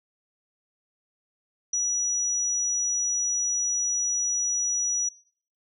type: tone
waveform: sine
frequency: 5850 Hz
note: F#8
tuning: 21 cents flat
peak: -23 dBFS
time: 1.73-5.09 s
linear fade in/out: 5 ms
effects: noise-tail reverb RT60 0.6 s tail -26 dB re dry